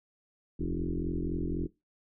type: tone with frequency modulation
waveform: sine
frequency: 170 Hz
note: F3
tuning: 46 cents flat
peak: -29 dBFS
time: 0.59-1.67 s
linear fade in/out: 10 ms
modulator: 43.9 Hz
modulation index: 4.4
effects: noise-tail reverb RT60 0.2 s tail -18 dB re dry

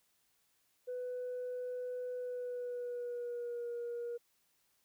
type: tone with pitch glide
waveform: sine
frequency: 497.9 to 475.4 Hz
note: B4 to A#4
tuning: +14 to +34 cents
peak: -36 dBFS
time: 0.87-4.18 s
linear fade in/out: 20 ms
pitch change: -80 cents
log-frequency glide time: 2.14-3.7 s
effects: tanh soft clip ceiling -35 dBFS + white hiss -75 dBFS RMS until 4.84 s

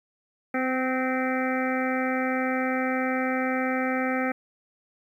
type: harmonic tone with a mistuned harmonic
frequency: 258.2 Hz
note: C4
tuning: 23 cents flat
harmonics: 1 / 2 / 3 / 5 / 6 / 7 / 8 / 9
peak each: -27 / -30 / -32 / -34 / -35 / -35 / -36 / -37 dBFS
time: 0.54-4.32 s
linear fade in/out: 5 ms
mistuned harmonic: 7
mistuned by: +35 cents
effects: 10-bit

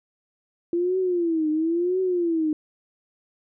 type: tone with vibrato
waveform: sine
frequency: 339.3 Hz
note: F4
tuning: 50 cents flat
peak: -20 dBFS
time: 0.73-2.53 s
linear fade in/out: 2 ms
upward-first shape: triangle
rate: 0.98 Hz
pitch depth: 190 cents each way
effects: none

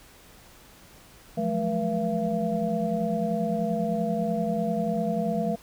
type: tone cluster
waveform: sine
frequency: 172.4 / 182.6 / 215.5 / 479.4 / 678 Hz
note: F3 / F#3 / A3 / A#4 / E5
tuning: -22 / -23 / -36 / +48 / +49 cents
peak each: -32 / -33 / -28 / -32 / -29 dBFS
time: 1.37-5.56 s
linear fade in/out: 10 ms
effects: pink hiss -52 dBFS RMS until 5.62 s

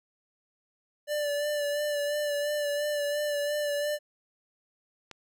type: tone with vibrato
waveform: square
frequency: 586 Hz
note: D5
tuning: 4 cents flat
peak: -28 dBFS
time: 1.07-3.99 s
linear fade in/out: 50 ms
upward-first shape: sine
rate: 2.9 Hz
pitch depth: 28 cents each way
type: click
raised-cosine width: 0.2 ms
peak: -25 dBFS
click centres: 5.113 s
effects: none

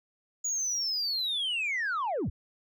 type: linear sweep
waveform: sine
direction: down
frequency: 6880 to 43.65 Hz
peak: -26 dBFS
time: 0.44-2.3 s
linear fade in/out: 10 ms
effects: tanh soft clip ceiling -26 dBFS

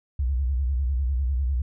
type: tone with vibrato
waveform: sine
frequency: 65.41 Hz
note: C2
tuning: in tune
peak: -21 dBFS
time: 0.19-1.62 s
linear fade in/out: 5 ms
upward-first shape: square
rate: 10 Hz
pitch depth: 140 cents each way
effects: none

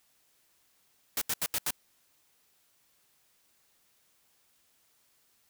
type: noise bursts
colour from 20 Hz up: white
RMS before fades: -30 dBFS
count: 5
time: 1.17-1.707 s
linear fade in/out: 2 ms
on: 45 ms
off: 78 ms
effects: white hiss -69 dBFS RMS until 5.49 s

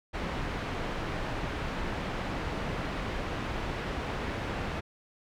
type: low-pass noise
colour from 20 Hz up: pink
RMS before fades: -34 dBFS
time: 0.13-4.81 s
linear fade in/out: 20 ms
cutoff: 2500 Hz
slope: 12 dB/octave
effects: none

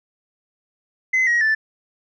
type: tone with pitch steps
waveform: sine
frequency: 2044 / 1896.1 / 1759 Hz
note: C7 / A#6 / A6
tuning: -41 / +29 / -1 cents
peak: -13 dBFS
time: 1.13-1.55 s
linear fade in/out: 10 ms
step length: 140 ms
effects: tanh soft clip ceiling -13 dBFS

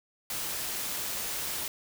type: noise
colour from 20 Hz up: white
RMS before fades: -34 dBFS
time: 0.3-1.68 s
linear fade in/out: 2 ms
effects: none

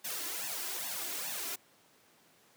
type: noise with flanger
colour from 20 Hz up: white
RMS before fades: -38 dBFS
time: 0.04-1.56 s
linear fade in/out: 10 ms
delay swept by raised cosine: 1.1 to 3 ms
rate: 2.4 Hz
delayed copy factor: +0.9
effects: pink hiss -64 dBFS RMS until 2.56 s + high-pass 200 Hz 12 dB/octave

